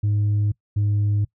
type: tone pair in turn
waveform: sine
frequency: 103.83 / 103.23 Hz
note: G#2 / G#2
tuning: 0 / -10 cents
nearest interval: unison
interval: 10 cents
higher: first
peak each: -15 dBFS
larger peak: neither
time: 0.03-0.52 / 0.76-1.25 s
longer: neither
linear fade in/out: 10 ms
effects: noise-tail reverb RT60 0.1 s tail -23 dB re dry + tanh soft clip ceiling -16 dBFS